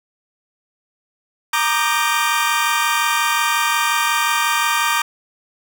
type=chord; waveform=25% pulse; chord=Eb major seventh; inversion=second; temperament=equal with one note detuned; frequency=932.3 / 1174.7 / 1220.3 / 1568 Hz; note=Bb5 / D6 / Eb6 / G6; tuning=0 / 0 / -34 / 0 cents; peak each=-17 / -18 / -18 / -19 dBFS; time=1.53-5.02 s; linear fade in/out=5 ms; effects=none